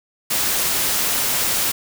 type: noise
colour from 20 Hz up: white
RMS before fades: -20 dBFS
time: 0.3-1.72 s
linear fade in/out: 10 ms
effects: none